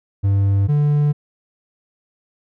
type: tone pair in turn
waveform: triangle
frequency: 99 / 147.05 Hz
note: G2 / D3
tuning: +18 / +3 cents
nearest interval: perfect fifth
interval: 685 cents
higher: second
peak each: -11 dBFS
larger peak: neither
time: 0.23-0.68 / 0.68-1.13 s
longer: neither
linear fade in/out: 20 ms
effects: none